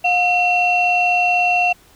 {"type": "tone pair together", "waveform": "sine", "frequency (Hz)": [717.4, 2718], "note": ["F5", "F7"], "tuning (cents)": [46, -48], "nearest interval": "octave + major seventh", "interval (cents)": 2306, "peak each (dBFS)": -15, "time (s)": [0.04, 1.73], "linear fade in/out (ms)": 10, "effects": ["tanh soft clip ceiling -7 dBFS", "pink hiss -50 dBFS RMS until 1.95 s"]}